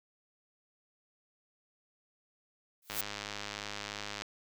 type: noise with exponential growth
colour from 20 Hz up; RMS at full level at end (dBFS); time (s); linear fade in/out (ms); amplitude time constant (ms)
blue; -30; 2.82-3.01; 5; 40
type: click train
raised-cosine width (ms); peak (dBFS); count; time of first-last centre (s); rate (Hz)
0.2; -21; 137; 2.9-4.22; 103
effects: none